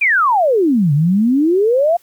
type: exponential two-way sweep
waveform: sine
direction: down then up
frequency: 2489 to 138.59 to 714 Hz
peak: -10 dBFS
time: 0.01-1.97 s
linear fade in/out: 10 ms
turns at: 0.93 s
effects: white hiss -53 dBFS RMS until 2.02 s